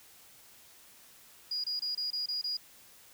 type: tone bursts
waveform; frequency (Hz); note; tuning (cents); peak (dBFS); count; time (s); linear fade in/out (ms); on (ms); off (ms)
sine; 4882; D#8; -34; -31; 7; 1.51-2.57; 5; 130; 25
effects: white hiss -57 dBFS RMS until 3.13 s